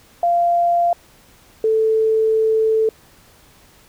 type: tone pair in turn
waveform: sine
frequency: 692 / 440.8 Hz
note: F5 / A4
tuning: -16 / +3 cents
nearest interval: minor sixth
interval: 781 cents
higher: first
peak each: -13 dBFS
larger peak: neither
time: 0.23-0.93 / 1.64-2.89 s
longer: second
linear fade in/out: 2 ms
effects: pink hiss -50 dBFS RMS until 3.88 s